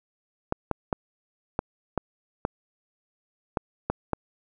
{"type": "clicks", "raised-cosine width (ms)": 1, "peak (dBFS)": -10, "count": 9, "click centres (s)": [0.524, 0.713, 0.928, 1.591, 1.977, 2.451, 3.572, 3.9, 4.133], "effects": []}